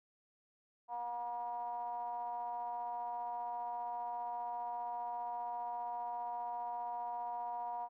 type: ring-modulated tone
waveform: triangle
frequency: 118.5 Hz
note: A#2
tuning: 29 cents sharp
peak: -33 dBFS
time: 0.88-7.89 s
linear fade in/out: 50 ms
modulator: 837 Hz
effects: none